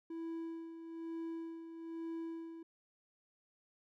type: tone with tremolo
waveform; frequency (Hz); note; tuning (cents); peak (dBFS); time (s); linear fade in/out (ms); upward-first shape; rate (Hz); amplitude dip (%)
triangle; 329.6; E4; 0; -37; 0.1-2.63; 5; sine; 1.1; 60
effects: none